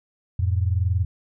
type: tone pair together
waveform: sine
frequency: 87.31 / 108.18 Hz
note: F2 / A2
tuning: 0 / -29 cents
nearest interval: major third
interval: 371 cents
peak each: -20 / -24 dBFS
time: 0.39-1.05 s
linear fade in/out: 5 ms
effects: none